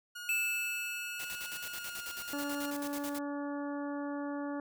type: tone with pitch glide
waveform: sawtooth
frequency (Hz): 1438 to 1416.6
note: F#6 to F6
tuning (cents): -50 to +24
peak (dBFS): -38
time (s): 0.15-2.71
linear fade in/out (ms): 10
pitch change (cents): -26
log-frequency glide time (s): 1.61-2.06
type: tone with exponential decay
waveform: square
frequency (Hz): 2635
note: E7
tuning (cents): -1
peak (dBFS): -29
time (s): 0.29-3.01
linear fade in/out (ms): 1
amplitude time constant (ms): 590
type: noise with tremolo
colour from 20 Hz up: white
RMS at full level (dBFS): -43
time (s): 1.19-3.19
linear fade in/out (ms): 10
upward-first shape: square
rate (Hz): 9.2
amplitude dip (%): 75
type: harmonic tone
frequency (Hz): 286.7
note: D4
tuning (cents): -42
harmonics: 1 / 2 / 3 / 4 / 5 / 6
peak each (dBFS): -36 / -42 / -46 / -48 / -50 / -52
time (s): 2.33-4.6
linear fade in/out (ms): 2
effects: none